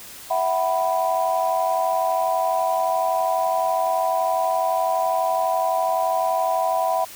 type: chord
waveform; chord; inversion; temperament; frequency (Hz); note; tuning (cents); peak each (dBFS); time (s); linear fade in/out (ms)
sine; E suspended second; none; equal with one note detuned; 659.3 / 751.2 / 987.8; E5 / F#5 / B5; 0 / +26 / 0; -22 / -22 / -24; 0.3-7.05; 10
effects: tanh soft clip ceiling -9 dBFS + white hiss -40 dBFS RMS until 7.15 s